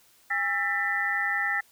sine tone cluster, 811 / 1337 / 1788 / 1977 Hz, G#5 / E6 / A6 / B6, -41 / +24 / +27 / +1 cents, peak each -34 / -34 / -27 / -29 dBFS, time 0.3-1.61 s, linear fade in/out 10 ms, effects white hiss -60 dBFS RMS until 1.71 s

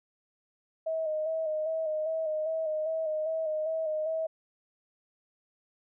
sine tone with vibrato, 631 Hz, D#5, 24 cents sharp, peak -28 dBFS, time 0.86-4.27 s, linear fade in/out 10 ms, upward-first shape square, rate 2.5 Hz, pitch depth 34 cents each way, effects none

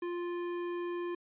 sine tone with tanh clipping, 349.2 Hz, F4, in tune, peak -36 dBFS, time 0.02-1.15 s, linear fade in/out 5 ms, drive 16 dB, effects resampled to 8000 Hz

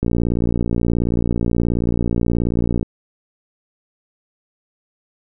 click train, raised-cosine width 3 ms, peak -6 dBFS, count 165, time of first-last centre 0.03-2.829 s, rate 58.6 Hz, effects none

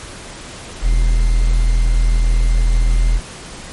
triangle tone with quantisation, 41 Hz, E1, 9 cents flat, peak -8 dBFS, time 0.81-3.21 s, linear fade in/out 50 ms, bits 6, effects pink hiss -33 dBFS RMS until 3.72 s + MP3 48 kbps

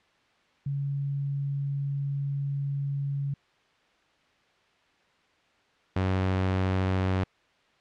sine / sawtooth tone pair in turn, 140.1 / 93.91 Hz, C#3 / F#2, +19 / +26 cents, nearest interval perfect fifth, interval 693 cents, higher first, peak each -27 / -20 dBFS, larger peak second, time 0.66-3.34 / 5.96-7.24 s, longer first, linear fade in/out 5 ms, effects white hiss -64 dBFS RMS until 7.8 s + low-pass 3000 Hz 12 dB/octave

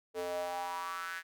square tone with high-pass filter sweep, 88.2 Hz, F2, 18 cents sharp, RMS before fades -38 dBFS, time 0.14-1.23 s, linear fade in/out 50 ms, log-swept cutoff 460 to 1700 Hz, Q 5.6, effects none

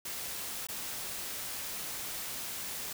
white noise with dropouts, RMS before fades -39 dBFS, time 0.05-2.93 s, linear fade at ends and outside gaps 5 ms, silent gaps 0.67-0.686 s, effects none

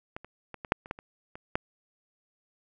clicks, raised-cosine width 0.5 ms, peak -22 / -30 / -25 / -23 / -6 / -29 / -17 / -30 / -27 / -11 dBFS, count 10, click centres 0.165 / 0.246 / 0.543 / 0.648 / 0.721 / 0.859 / 0.911 / 0.989 / 1.355 / 1.555 s, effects none

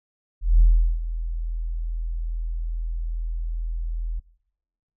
sine tone with ADSR envelope, 41.2 Hz, E1, in tune, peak -9 dBFS, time 0.41-4.2 s, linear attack 190 ms, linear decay 390 ms, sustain -15 dB, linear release 13 ms, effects noise-tail reverb RT60 0.9 s tail -23 dB re dry + tanh soft clip ceiling -7 dBFS

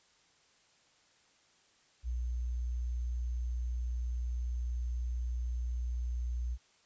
sine tone with sample-and-hold, 60.3 Hz, B1, 41 cents flat, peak -32 dBFS, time 2.03-6.58 s, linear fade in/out 50 ms, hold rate 6300 Hz, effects white hiss -67 dBFS RMS until 6.85 s + resampled to 16000 Hz

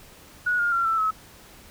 sine tone with pitch steps, 1460 / 1415.2 / 1371.7 / 1329.6 / 1288.7 Hz, F#6 / F6 / F6 / E6 / E6, -24 / +23 / -32 / +15 / -40 cents, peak -20 dBFS, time 0.46-1.11 s, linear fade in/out 10 ms, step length 130 ms, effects pink hiss -49 dBFS RMS until 1.7 s

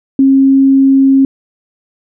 sine tone, 270.1 Hz, C#4, 45 cents flat, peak -4 dBFS, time 0.19-1.25 s, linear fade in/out 2 ms, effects none

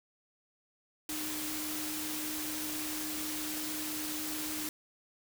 sine tone in noise, 306.7 Hz, D#4, 25 cents flat, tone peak -40 dBFS, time 1.09-4.69 s, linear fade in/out 2 ms, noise white, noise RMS -38 dBFS, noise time 1.09-4.69 s, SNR -5 dB, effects none

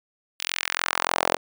sawtooth tone with high-pass filter sweep, 43.48 Hz, F1, 7 cents flat, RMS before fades -26 dBFS, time 0.39-1.37 s, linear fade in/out 20 ms, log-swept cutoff 3100 to 550 Hz, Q 1.5, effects none

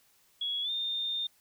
sine tone with pitch glide, 3347 to 3629 Hz, G#7 to A#7, +13 to -47 cents, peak -30 dBFS, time 0.41-1.27 s, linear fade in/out 5 ms, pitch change +140 cents, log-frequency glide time 0.62-0.71 s, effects white hiss -66 dBFS RMS until 1.4 s

